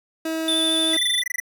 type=tone; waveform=30% pulse; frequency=321.8 Hz; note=E4; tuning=42 cents flat; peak=-21 dBFS; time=0.25-0.97 s; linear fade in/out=5 ms
type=tone with vibrato; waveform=square; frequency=3520 Hz; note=A7; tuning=in tune; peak=-20 dBFS; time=0.48-1.22 s; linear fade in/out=2 ms; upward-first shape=sine; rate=13 Hz; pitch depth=25 cents each way
type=tone bursts; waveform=square; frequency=1975 Hz; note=B6; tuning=in tune; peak=-23 dBFS; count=12; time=0.93-1.401 s; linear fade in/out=5 ms; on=20 ms; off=21 ms
effects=none